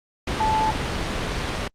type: tone in noise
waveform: sine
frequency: 872 Hz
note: A5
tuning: 16 cents flat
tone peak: -19 dBFS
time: 0.4-0.71 s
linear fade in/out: 5 ms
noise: pink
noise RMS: -25 dBFS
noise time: 0.27-1.68 s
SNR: +3 dB
effects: low-pass 5000 Hz 12 dB/octave + Opus 48 kbps